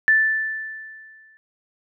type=tone with exponential decay; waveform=sine; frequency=1760 Hz; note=A6; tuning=in tune; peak=-11 dBFS; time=0.08-1.37 s; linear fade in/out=0 ms; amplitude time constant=280 ms; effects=none